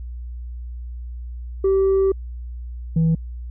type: tone pair in turn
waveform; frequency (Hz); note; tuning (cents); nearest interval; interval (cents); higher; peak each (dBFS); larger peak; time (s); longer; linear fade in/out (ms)
sine; 386.9 / 162.67; G4 / E3; -23 / -23; octave + minor third; 1500; first; -12; neither; 1.64-2.12 / 2.96-3.15; first; 5
effects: tanh soft clip ceiling -13 dBFS + added 60 Hz sine -29 dBFS peak until 3.5 s